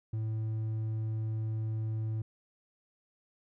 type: tone with hard clipping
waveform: sine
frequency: 110 Hz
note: A2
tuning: in tune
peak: -32 dBFS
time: 0.13-2.22 s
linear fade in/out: 5 ms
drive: 3 dB
effects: none